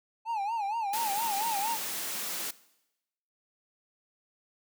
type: tone with vibrato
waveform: triangle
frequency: 856 Hz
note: A5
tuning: 48 cents flat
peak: -27 dBFS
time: 0.25-1.78 s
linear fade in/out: 50 ms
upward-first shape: sine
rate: 4.3 Hz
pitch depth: 150 cents each way
type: high-pass noise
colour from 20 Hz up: white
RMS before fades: -35 dBFS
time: 0.93-2.51 s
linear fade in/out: 5 ms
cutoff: 160 Hz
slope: 24 dB/octave
effects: noise-tail reverb RT60 0.9 s tail -19 dB re dry